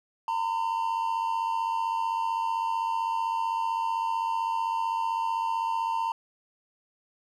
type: tone pair together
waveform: triangle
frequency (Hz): 913.3 / 1009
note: A#5 / B5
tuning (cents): -36 / +37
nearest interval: major second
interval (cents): 173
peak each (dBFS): -25 / -30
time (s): 0.28-6.12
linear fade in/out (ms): 2
effects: none